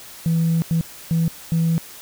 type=tone bursts at uneven times; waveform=sine; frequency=164.81 Hz; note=E3; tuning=in tune; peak=-14 dBFS; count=4; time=0.26-0.62 / 0.71-0.81 / 1.11-1.28 / 1.52-1.78 s; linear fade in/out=0 ms; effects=tanh soft clip ceiling -13 dBFS + white hiss -40 dBFS RMS until 2.01 s